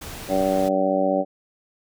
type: noise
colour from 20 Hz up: pink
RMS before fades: -36 dBFS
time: 0.01-0.69 s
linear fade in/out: 10 ms
type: harmonic tone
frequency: 95.4 Hz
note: G2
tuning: 47 cents flat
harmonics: 2 / 3 / 4 / 5 / 6 / 7 / 8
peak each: -28 / -25 / -30 / -30 / -21 / -32 / -26 dBFS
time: 0.28-1.25 s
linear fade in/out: 50 ms
effects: none